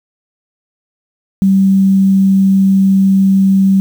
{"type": "tone with quantisation", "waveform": "sine", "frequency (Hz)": 193.3, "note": "G3", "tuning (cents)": -24, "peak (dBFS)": -6, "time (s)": [1.42, 3.8], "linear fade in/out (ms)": 0, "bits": 6, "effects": []}